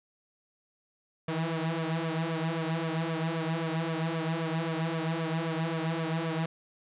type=tone with flanger; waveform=sawtooth; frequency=162.6 Hz; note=E3; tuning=23 cents flat; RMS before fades=-31 dBFS; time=1.28-6.46 s; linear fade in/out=5 ms; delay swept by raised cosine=1.7 to 5.1 ms; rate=3.8 Hz; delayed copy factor=+0.8; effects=resampled to 8000 Hz + 10-bit